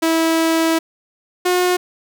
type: tone pair in turn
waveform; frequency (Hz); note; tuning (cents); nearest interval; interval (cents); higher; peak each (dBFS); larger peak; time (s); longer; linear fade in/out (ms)
sawtooth; 325.9 / 360.7; E4 / F#4; -20 / -44; major second; 176; second; -10; neither; 0.02-0.79 / 1.45-1.77; first; 10
effects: none